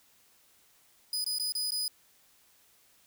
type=tone with dropouts; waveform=sawtooth; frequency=4978 Hz; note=D#8; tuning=in tune; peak=-27 dBFS; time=1.13-1.88 s; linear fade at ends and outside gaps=2 ms; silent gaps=1.243-1.263 / 1.385-1.397 / 1.522-1.551 / 1.707-1.719 s; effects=white hiss -64 dBFS RMS until 3.06 s